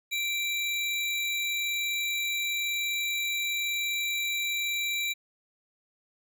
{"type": "tone pair together", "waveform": "square", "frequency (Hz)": [2347, 3898], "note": ["D7", "B7"], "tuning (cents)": [-2, -23], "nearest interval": "major sixth", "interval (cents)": 879, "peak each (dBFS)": [-30, -33], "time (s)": [0.11, 5.14], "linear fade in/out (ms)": 20, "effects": []}